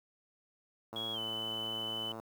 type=click train; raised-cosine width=1 ms; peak=-30 dBFS; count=143; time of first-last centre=0.93-2.198 s; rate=112 Hz
type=tone with pitch glide; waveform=sine; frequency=3322 to 3011 Hz; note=G#7 to F#7; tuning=0 to +30 cents; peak=-36 dBFS; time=0.96-2.12 s; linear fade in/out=2 ms; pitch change=-170 cents; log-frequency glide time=1.13-1.19 s
effects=high-pass 100 Hz 12 dB/octave + 9-bit